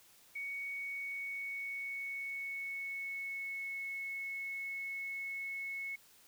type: tone with pitch glide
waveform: sine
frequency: 2233 to 2196 Hz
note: C#7 to C#7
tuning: +12 to -17 cents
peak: -38 dBFS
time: 0.35-5.96 s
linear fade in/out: 10 ms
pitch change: -29 cents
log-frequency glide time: 0.7-3.87 s
effects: white hiss -63 dBFS RMS until 6.27 s